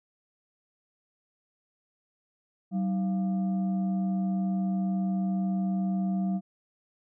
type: tone with frequency modulation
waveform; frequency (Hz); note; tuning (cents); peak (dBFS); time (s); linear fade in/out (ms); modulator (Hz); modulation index
sine; 190.9; G3; -46; -25; 2.71-6.41; 50; 504; 0.37
effects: none